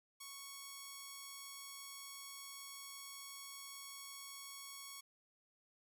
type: tone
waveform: 5% pulse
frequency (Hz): 1108.7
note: C#6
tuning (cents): 0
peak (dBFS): -37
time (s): 0.2-5.01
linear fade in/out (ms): 10
effects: none